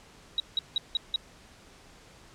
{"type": "tone bursts", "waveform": "sine", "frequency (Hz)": 3851, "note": "B7", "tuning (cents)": -44, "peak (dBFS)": -23, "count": 5, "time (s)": [0.38, 1.16], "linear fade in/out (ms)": 2, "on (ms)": 20, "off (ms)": 170, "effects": ["pink hiss -54 dBFS RMS until 2.34 s", "low-pass 8000 Hz 12 dB/octave"]}